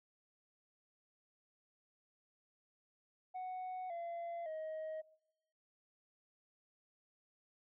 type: tone with pitch steps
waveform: sine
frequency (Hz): 740 / 682.5 / 629.5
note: F#5 / F5 / D#5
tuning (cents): 0 / -40 / +20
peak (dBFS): -38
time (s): 3.34-5.02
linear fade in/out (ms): 20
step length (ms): 560
effects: noise-tail reverb RT60 0.9 s tail -24 dB re dry + tanh soft clip ceiling -40 dBFS